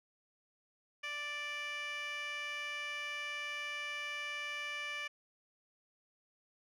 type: tone with band-pass filter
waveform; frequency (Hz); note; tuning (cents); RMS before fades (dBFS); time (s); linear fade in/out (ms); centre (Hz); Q
15% pulse; 587; D5; -1; -41; 1.03-5.08; 10; 2600; 2.1
effects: none